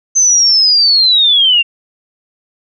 sine linear sweep, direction down, 6250 to 2727 Hz, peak -6 dBFS, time 0.15-1.63 s, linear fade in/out 20 ms, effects none

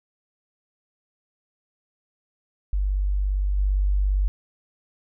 sine tone with level steps, 48.75 Hz, G1, 9 cents flat, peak -20 / -18 dBFS, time 2.73-4.28 s, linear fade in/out 0 ms, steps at 3.57 s, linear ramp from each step 20 ms, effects none

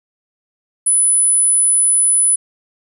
sine tone, 9990 Hz, D#9, 6 cents sharp, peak -10 dBFS, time 0.86-2.36 s, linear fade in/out 10 ms, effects none

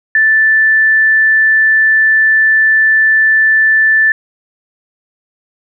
sine tone, 1760 Hz, A6, in tune, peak -6 dBFS, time 0.15-4.12 s, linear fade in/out 2 ms, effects none

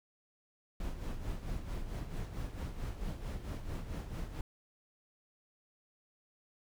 brown noise with tremolo, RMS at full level -37 dBFS, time 0.8-4.41 s, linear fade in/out 2 ms, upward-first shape sine, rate 4.5 Hz, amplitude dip 60%, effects none

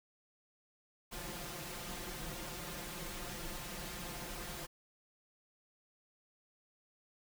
pink noise with comb filter, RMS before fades -44 dBFS, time 1.11-4.67 s, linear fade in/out 20 ms, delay 5.7 ms, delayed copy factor +0.95, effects none

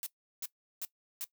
blue noise bursts, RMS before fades -38 dBFS, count 4, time 0.03-1.242 s, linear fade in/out 0 ms, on 33 ms, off 360 ms, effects noise-tail reverb RT60 0.1 s tail -18 dB re dry

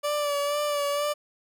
30% pulse tone with vibrato, 581 Hz, D5, 19 cents flat, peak -22 dBFS, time 0.03-1.14 s, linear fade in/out 20 ms, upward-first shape sine, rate 2.1 Hz, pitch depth 32 cents each way, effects none

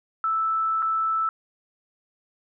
sine tone with dropouts, 1317 Hz, E6, 2 cents flat, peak -21 dBFS, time 0.24-1.29 s, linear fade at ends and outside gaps 1 ms, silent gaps 0.822-0.826 s, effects none

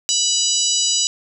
harmonic tone, 982 Hz, B5, 10 cents flat, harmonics 3 / 4 / 5 / 6 / 7 / 8, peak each -23 / -23 / -23 / -23 / -23 / -23 dBFS, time 0.09-1.07 s, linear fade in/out 0 ms, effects none

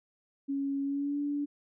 sine tone with pitch glide, 277.2 to 288.6 Hz, C#4 to D4, 0 to -30 cents, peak -29 dBFS, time 0.48-1.46 s, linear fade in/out 20 ms, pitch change +70 cents, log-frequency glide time 0.83-1.19 s, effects none

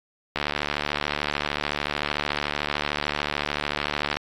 click train, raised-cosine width 0.3 ms, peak -8 dBFS, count 281, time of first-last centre 0.36-4.17 s, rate 73.5 Hz, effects AAC 64 kbps

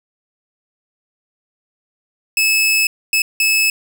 sawtooth tone bursts at uneven times, 2600 Hz, E7, 24 cents flat, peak -9 dBFS, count 3, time 2.37-2.87 / 3.13-3.22 / 3.4-3.7 s, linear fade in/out 2 ms, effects none

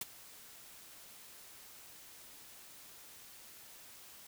white noise with ADSR envelope, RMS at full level -36 dBFS, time 0.01-4.27 s, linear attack 4 ms, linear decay 22 ms, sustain -19 dB, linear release 5 ms, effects none

